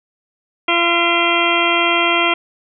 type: harmonic tone with a mistuned harmonic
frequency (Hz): 342.2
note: F4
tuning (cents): -35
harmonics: 1 / 2 / 3 / 4 / 6 / 7 / 8 / 9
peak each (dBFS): -21 / -21 / -21 / -21 / -21 / -21 / -21 / -21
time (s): 0.68-2.34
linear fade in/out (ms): 5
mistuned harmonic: 9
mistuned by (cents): +72
effects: none